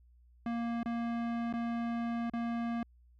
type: tone with dropouts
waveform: square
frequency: 233.8 Hz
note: A#3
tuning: 5 cents sharp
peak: -33 dBFS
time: 0.46-2.83 s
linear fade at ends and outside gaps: 2 ms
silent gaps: 0.831-0.858 / 1.527-1.537 / 2.298-2.335 s
effects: added 60 Hz sine -59 dBFS peak until 3.19 s + low-pass 2000 Hz 12 dB/octave